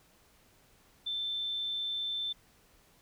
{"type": "tone", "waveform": "sine", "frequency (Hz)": 3545, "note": "A7", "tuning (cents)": 12, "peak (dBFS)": -32, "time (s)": [1.06, 2.33], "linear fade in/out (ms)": 10, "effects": ["pink hiss -64 dBFS RMS until 3.01 s"]}